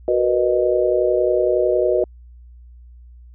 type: chord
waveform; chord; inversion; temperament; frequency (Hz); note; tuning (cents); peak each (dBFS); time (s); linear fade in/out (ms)
sine; B major seventh; second; just; 370.4 / 463 / 493.9 / 617.4; F#4 / A#4 / B4 / D#5; +2 / -12 / 0 / -14; -19 / -25 / -20 / -19; 0.08-2.04; 2
effects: added 60 Hz sine -40 dBFS peak until 3.34 s